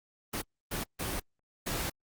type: noise bursts at uneven times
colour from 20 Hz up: pink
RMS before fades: -34 dBFS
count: 4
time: 0.33-0.42 / 0.71-0.84 / 0.99-1.2 / 1.66-1.9 s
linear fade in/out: 10 ms
effects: Opus 24 kbps